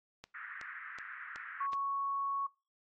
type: click train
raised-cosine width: 0.2 ms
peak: -29 dBFS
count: 5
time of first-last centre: 0.24-1.733 s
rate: 2.68 Hz
type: band-pass noise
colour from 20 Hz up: white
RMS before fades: -46 dBFS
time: 0.34-1.67 s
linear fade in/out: 10 ms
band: 1300 to 1900 Hz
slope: 48 dB/octave
type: tone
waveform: sine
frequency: 1108.7 Hz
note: C#6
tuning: in tune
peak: -32 dBFS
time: 1.6-2.47 s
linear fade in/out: 10 ms
effects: noise-tail reverb RT60 0.3 s tail -22 dB re dry + AAC 32 kbps